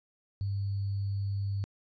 sine tone with sample-and-hold, 99.4 Hz, G2, 25 cents sharp, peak -29 dBFS, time 0.41-1.64 s, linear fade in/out 0 ms, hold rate 4410 Hz, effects resampled to 16000 Hz

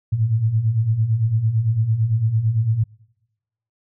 sine beating tone pair, 105.5 / 114.4 Hz, G#2 / A#2, +28 / -32 cents, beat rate 8.9 Hz, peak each -23 / -17 dBFS, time 0.12-2.84 s, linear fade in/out 10 ms, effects noise-tail reverb RT60 1.0 s tail -26 dB re dry

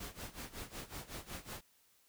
pink noise with tremolo, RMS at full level -44 dBFS, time 0-1.61 s, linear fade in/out 5 ms, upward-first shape sine, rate 5.4 Hz, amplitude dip 85%, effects white hiss -70 dBFS RMS until 2.08 s

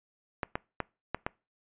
clicks, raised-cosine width 0.5 ms, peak -15 dBFS, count 5, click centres 0.432 / 0.555 / 0.803 / 1.146 / 1.265 s, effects noise-tail reverb RT60 0.3 s tail -24 dB re dry + resampled to 8000 Hz

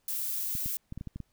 violet noise, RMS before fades -33 dBFS, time 0.08-0.77 s, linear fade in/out 2 ms
clicks, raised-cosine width 5 ms, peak -26 dBFS, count 8, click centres 0.552 / 0.66 / 0.924 / 0.976 / 1.011 / 1.073 / 1.16 / 1.203 s
effects pink hiss -73 dBFS RMS until 1.32 s

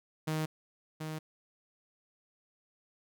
sawtooth tone with echo, 156.4 Hz, D#3, 9 cents sharp, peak -27 dBFS, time 0.27-0.46 s, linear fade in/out 10 ms, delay 730 ms, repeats 1, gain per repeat -6 dB, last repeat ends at 1.19 s, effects none

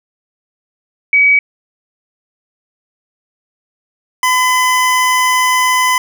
sine / 25% pulse tone pair in turn, 2271 / 1011.6 Hz, C#7 / B5, +41 / +41 cents, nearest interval octave + major second, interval 1400 cents, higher first, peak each -6 dBFS, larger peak neither, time 1.13-1.39 / 4.23-5.98 s, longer second, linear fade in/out 2 ms, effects none

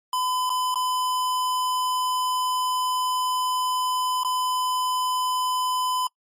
square tone with dropouts, 1010 Hz, B5, 39 cents sharp, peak -23 dBFS, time 0.13-6.07 s, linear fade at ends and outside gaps 2 ms, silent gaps 0.495-0.501 / 0.743-0.756 / 4.234-4.247 s, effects noise-tail reverb RT60 0.1 s tail -26 dB re dry + MP3 64 kbps

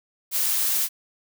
blue noise, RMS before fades -23 dBFS, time 0.31-0.89 s, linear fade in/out 50 ms, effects none

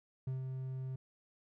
triangle tone with ADSR envelope, 130.81 Hz, C3, in tune, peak -32 dBFS, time 0.27-0.96 s, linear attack 4 ms, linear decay 140 ms, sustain -4 dB, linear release 6 ms, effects none

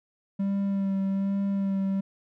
triangle tone with vibrato, 196 Hz, G3, in tune, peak -22 dBFS, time 0.39-2.01 s, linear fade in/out 10 ms, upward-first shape sine, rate 1.2 Hz, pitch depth 20 cents each way, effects none

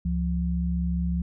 sine tone pair together, 69.3 / 174.63 Hz, C#2 / F3, 0 / 0 cents, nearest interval octave + major third, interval 1600 cents, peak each -26 dBFS, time 0.05-1.22 s, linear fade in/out 5 ms, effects none

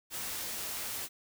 white noise with comb filter, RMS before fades -38 dBFS, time 0.1-1.09 s, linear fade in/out 50 ms, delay 18 ms, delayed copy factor +0.5, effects none

